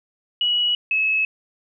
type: tone pair in turn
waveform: sine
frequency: 2923 / 2585 Hz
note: F#7 / E7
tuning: -22 / -34 cents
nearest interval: major second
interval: 212 cents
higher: first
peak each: -17 dBFS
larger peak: neither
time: 0.41-0.75 / 0.91-1.25 s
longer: neither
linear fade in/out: 2 ms
effects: none